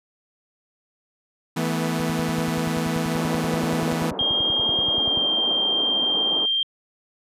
sawtooth chord, E suspended fourth, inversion none, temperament equal with one note detuned, 162.83 / 220 / 246.9 Hz, E3 / A3 / B3, -21 / 0 / 0 cents, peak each -21 / -25 / -23 dBFS, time 1.56-4.11 s, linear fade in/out 10 ms
click train, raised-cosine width 5 ms, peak -21 dBFS, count 34, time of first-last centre 2-5.173 s, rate 10.4 Hz
pink band-pass noise, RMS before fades -32 dBFS, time 3.16-6.46 s, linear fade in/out 10 ms, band 240 to 1000 Hz, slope 24 dB/octave
sine tone with pitch glide, 3217 to 3178 Hz, G7 to G7, +44 to +23 cents, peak -19 dBFS, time 4.19-6.63 s, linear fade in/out 2 ms, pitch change -21 cents, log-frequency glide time 4.92-5.2 s
effects high-pass 60 Hz 12 dB/octave + resampled to 32000 Hz

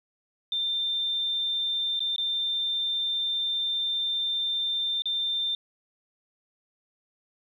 sine tone with dropouts, 3585 Hz, A7, 32 cents sharp, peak -25 dBFS, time 0.52-5.55 s, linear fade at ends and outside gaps 2 ms, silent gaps 1.994-2.004 / 2.162-2.181 / 5.021-5.056 s, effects 10-bit

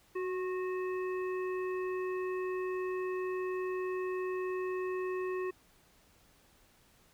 harmonic tone with a mistuned harmonic, 370 Hz, F#4, in tune, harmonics 1 / 3 / 5 / 7, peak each -33 / -43 / -47 / -50 dBFS, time 0.15-5.51 s, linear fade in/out 10 ms, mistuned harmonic 3, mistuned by -37 cents, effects pink hiss -65 dBFS RMS until 7.13 s

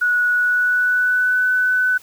sine tone with pitch glide, 1465 to 1501 Hz, F#6 to F#6, -18 to +24 cents, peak -14 dBFS, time 0.01-1.98 s, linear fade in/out 10 ms, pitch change +42 cents, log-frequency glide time 0.29-1.45 s, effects white hiss -47 dBFS RMS until 2.02 s

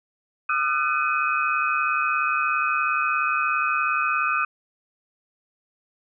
sine tone cluster, 1213 / 1350 / 1502 / 2521 Hz, D#6 / E6 / F#6 / D#7, -44 / +41 / +26 / +22 cents, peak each -24 / -27 / -27 / -26 dBFS, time 0.49-4.45 s, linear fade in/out 5 ms, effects none

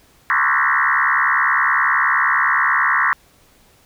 sine tone with frequency modulation, 1480 Hz, F#6, in tune, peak -13 dBFS, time 0.3-3.13 s, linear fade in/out 0 ms, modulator 69.9 Hz, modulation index 6.7, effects pink hiss -53 dBFS RMS until 3.85 s

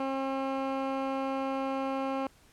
15% pulse tone with low-pass filter, 268.7 Hz, C4, 46 cents sharp, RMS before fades -32 dBFS, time 0-2.27 s, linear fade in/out 2 ms, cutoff 2000 Hz, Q 0.73, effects pink hiss -61 dBFS RMS until 2.52 s + low-pass 12000 Hz 12 dB/octave

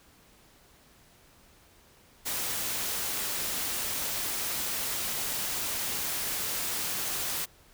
white noise, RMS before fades -32 dBFS, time 2.25-7.46 s, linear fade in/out 20 ms, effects pink hiss -59 dBFS RMS until 7.73 s

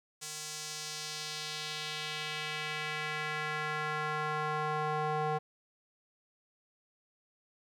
square tone with band-pass filter sweep, 153 Hz, D#3, 29 cents flat, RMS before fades -36 dBFS, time 0.21-5.39 s, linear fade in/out 20 ms, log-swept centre 7400 to 770 Hz, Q 1.5, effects none

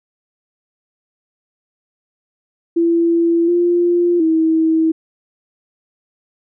sine tone with pitch steps, 336.7 / 348.3 / 321.7 Hz, E4 / F4 / E4, +37 / -5 / -42 cents, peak -11 dBFS, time 2.76-4.92 s, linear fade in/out 10 ms, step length 720 ms, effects none

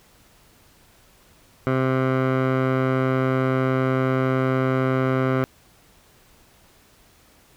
15% pulse tone with low-pass filter, 130.81 Hz, C3, in tune, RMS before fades -21 dBFS, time 1.67-5.44 s, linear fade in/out 0 ms, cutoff 1600 Hz, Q 1.3, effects pink hiss -55 dBFS RMS until 7.56 s

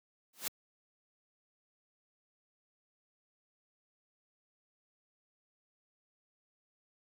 white noise with exponential growth, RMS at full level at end -31 dBFS, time 0.33-0.48 s, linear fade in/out 5 ms, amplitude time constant 31 ms, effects high-pass 150 Hz 12 dB/octave

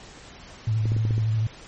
sine tone with vibrato, 110 Hz, A2, in tune, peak -20 dBFS, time 0.67-1.47 s, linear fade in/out 5 ms, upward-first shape triangle, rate 12 Hz, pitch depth 49 cents each way
clicks, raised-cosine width 3 ms, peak -18 dBFS, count 6, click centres 0.856 / 0.919 / 0.965 / 1.052 / 1.108 / 1.18 s
effects pink hiss -45 dBFS RMS until 1.67 s + MP3 32 kbps

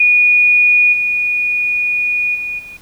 sine tone with level steps, 2455 Hz, D#7, 24 cents flat, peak -7 / -13 / -19 / -30 dBFS, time 0-2.77 s, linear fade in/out 5 ms, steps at 0.92 / 2.34 / 2.58 s, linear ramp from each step 20 ms, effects pink hiss -45 dBFS RMS until 2.81 s

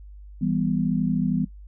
sine chord, E minor, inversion none, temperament just, 164.81 / 197.78 / 247.2 Hz, E3 / G3 / B3, 0 / +16 / +2 cents, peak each -25 dBFS, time 0.41-1.45 s, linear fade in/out 10 ms, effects noise-tail reverb RT60 0.1 s tail -17 dB re dry + added 50 Hz sine -40 dBFS peak until 1.67 s

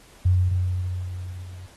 sine tone with level ramp, 90.9 Hz, F#2, 30 cents flat, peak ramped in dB -14 to -37 dBFS, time 0.25-1.67 s, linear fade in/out 10 ms, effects pink hiss -52 dBFS RMS until 1.76 s + AAC 32 kbps

